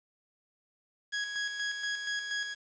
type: tone with tremolo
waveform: sawtooth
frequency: 1661.2 Hz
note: G#6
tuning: in tune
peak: -27 dBFS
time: 1.12-2.55 s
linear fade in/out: 20 ms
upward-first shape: square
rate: 4.2 Hz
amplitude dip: 45%
effects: resampled to 16000 Hz + 9-bit